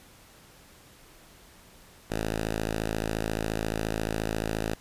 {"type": "tone", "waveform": "5% pulse", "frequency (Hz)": 54.3, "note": "A1", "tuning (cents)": -22, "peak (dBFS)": -17, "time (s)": [2.1, 4.75], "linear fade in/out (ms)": 5, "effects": ["pink hiss -54 dBFS RMS until 4.8 s", "resampled to 32000 Hz"]}